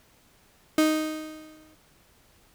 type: tone with exponential decay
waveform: 35% pulse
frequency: 311.1 Hz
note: D#4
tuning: in tune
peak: -15 dBFS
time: 0.78-1.75 s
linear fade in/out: 2 ms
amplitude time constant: 210 ms
effects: pink hiss -60 dBFS RMS until 2.54 s